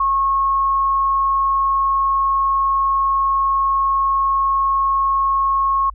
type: tone with vibrato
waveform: sine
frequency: 1090 Hz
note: C#6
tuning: 29 cents flat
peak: -14 dBFS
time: 0-5.9 s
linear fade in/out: 5 ms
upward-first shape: sine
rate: 20 Hz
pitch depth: 9 cents each way
effects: added 50 Hz sine -34 dBFS peak until 5.94 s